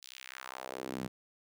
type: tone with high-pass filter sweep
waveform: sawtooth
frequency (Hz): 64.8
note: C2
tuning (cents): -16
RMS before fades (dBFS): -43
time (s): 0.02-1.08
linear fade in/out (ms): 10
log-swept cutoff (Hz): 4400 to 170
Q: 1.7
effects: none